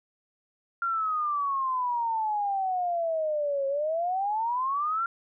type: exponential two-way sweep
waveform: sine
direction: down then up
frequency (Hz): 1390 to 542 to 1390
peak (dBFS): -25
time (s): 0.82-5.06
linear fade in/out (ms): 2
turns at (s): 3.67
effects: none